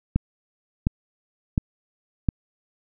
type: click train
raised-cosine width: 5 ms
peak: -7 dBFS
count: 4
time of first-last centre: 0.16-2.288 s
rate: 1.41 Hz
effects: none